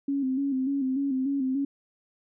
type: tone with vibrato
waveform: sine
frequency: 269.6 Hz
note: C#4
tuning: 48 cents flat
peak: -24 dBFS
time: 0.08-1.65 s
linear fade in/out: 5 ms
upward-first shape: square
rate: 3.4 Hz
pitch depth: 57 cents each way
effects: none